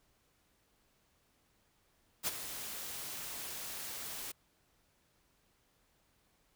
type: noise with ADSR envelope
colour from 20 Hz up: white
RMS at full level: -32 dBFS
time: 2.23-4.32 s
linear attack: 42 ms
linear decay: 28 ms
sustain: -11 dB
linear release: 8 ms
effects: pink hiss -73 dBFS RMS until 6.55 s